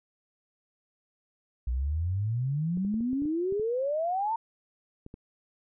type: exponential sweep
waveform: sine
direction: up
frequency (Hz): 58.4 to 927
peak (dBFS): -26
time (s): 1.67-4.36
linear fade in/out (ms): 5
type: clicks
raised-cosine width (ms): 3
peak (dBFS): -30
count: 11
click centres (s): 2.773 / 2.849 / 2.942 / 3.007 / 3.131 / 3.221 / 3.255 / 3.524 / 3.597 / 5.064 / 5.141
effects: none